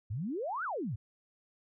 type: exponential two-way sweep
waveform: sine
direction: up then down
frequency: 92.1 to 1568 to 92.1 Hz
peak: -33 dBFS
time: 0.1-0.96 s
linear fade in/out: 10 ms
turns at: 0.64 s
effects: none